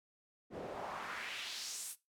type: noise with band-pass filter sweep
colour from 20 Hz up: pink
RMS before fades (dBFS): -44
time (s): 0.5-1.96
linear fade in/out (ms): 50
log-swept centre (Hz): 340 to 11000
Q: 2
effects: noise-tail reverb RT60 0.2 s tail -17 dB re dry